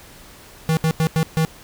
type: tone bursts at uneven times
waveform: square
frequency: 160.1 Hz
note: D#3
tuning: 50 cents sharp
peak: -16 dBFS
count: 5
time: 0.69-0.77 / 0.84-0.91 / 1-1.07 / 1.16-1.23 / 1.37-1.45 s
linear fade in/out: 0 ms
effects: pink hiss -44 dBFS RMS until 1.63 s